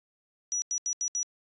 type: tone bursts at uneven times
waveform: sine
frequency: 5850 Hz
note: F#8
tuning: 21 cents flat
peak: -27 dBFS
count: 5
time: 0.52-0.62 / 0.71-0.78 / 0.86-0.93 / 1.01-1.08 / 1.15-1.23 s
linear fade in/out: 0 ms
effects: resampled to 16000 Hz